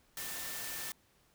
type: tone in noise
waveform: sine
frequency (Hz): 1785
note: A6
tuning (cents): +24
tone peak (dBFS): -49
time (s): 0.17-0.92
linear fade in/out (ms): 2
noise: white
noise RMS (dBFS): -41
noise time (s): 0.17-0.92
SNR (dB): -11
effects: pink hiss -69 dBFS RMS until 1.34 s